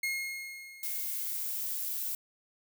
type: tone with exponential decay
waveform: 40% pulse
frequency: 2151 Hz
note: C7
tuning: 47 cents sharp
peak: -28 dBFS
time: 0.03-1.6 s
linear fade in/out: 5 ms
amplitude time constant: 340 ms
type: noise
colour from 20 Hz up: violet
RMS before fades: -35 dBFS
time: 0.83-2.15 s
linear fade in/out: 2 ms
effects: none